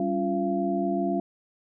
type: tone cluster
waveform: sine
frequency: 194.6 / 280.1 / 348.1 / 684 Hz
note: G3 / C#4 / F4 / F5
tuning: -12 / +18 / -6 / -36 cents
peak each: -29 dBFS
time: 0-1.2 s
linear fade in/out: 2 ms
effects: none